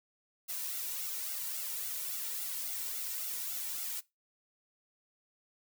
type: noise with flanger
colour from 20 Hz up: blue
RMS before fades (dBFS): -38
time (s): 0.48-4.01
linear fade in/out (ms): 20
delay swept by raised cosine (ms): 1.4 to 2.19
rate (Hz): 3.6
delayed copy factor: +0.8
effects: noise-tail reverb RT60 0.2 s tail -20 dB re dry